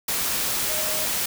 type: tone in noise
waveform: sine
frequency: 620 Hz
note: D#5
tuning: 6 cents flat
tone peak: -33 dBFS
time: 0.69-1.06 s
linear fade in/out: 5 ms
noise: white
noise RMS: -25 dBFS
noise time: 0.08-1.26 s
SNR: -11 dB
effects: none